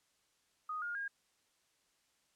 sine tone with pitch steps, 1244.5 / 1421.3 / 1623.3 Hz, D#6 / F6 / G#6, 0 / +30 / -40 cents, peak -37 dBFS, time 0.69-1.08 s, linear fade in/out 5 ms, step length 130 ms, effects white hiss -75 dBFS RMS until 2.35 s + low-pass 9000 Hz 12 dB/octave

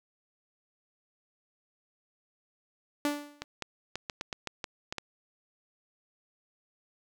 sawtooth tone with exponential decay, 291.7 Hz, D4, 12 cents flat, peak -21 dBFS, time 3.05-3.44 s, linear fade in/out 1 ms, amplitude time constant 83 ms
clicks, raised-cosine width 0.2 ms, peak -17 dBFS, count 10, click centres 3.42 / 3.623 / 3.956 / 4.098 / 4.211 / 4.328 / 4.473 / 4.642 / 4.925 / 4.983 s
effects none

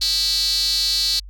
square tone with high-pass filter, 177.5 Hz, F3, 28 cents sharp, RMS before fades -20 dBFS, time 0.01-1.2 s, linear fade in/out 10 ms, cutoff 4300 Hz, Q 10, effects added 48 Hz sine -35 dBFS peak until 1.29 s

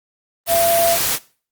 sine tone in noise, 678 Hz, E5, 49 cents sharp, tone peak -14 dBFS, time 0.47-0.98 s, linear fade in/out 50 ms, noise white, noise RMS -19 dBFS, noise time 0.46-1.19 s, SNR +2 dB, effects noise-tail reverb RT60 0.4 s tail -20 dB re dry + Opus 32 kbps

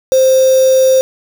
sine tone with quantisation, 523.3 Hz, C5, in tune, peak -6 dBFS, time 0.12-1.01 s, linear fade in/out 0 ms, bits 3, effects none

